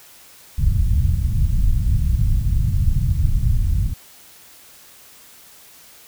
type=low-pass noise; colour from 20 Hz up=pink; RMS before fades=-17 dBFS; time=0.58-3.94 s; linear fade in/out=10 ms; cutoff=130 Hz; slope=24 dB/octave; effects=white hiss -46 dBFS RMS until 6.07 s